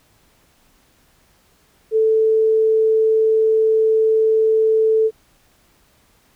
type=tone; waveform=sine; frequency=440.5 Hz; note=A4; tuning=2 cents sharp; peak=-12 dBFS; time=1.91-5.11 s; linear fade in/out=50 ms; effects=pink hiss -57 dBFS RMS until 6.35 s